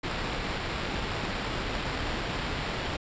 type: noise with sample-and-hold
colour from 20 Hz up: pink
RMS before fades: -32 dBFS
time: 0.03-2.97 s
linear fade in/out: 10 ms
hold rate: 6300 Hz
effects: resampled to 16000 Hz